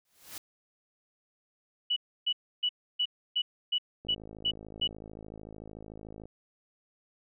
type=noise with exponential growth; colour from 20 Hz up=white; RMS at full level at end=-39 dBFS; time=0.05-0.38 s; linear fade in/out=2 ms; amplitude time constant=71 ms
type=tone bursts; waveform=sine; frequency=2949 Hz; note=F#7; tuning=6 cents flat; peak=-25 dBFS; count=9; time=1.9-4.876 s; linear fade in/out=10 ms; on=64 ms; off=300 ms
type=click train; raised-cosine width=2 ms; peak=-32 dBFS; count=119; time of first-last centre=4.05-6.256 s; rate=53.5 Hz
effects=none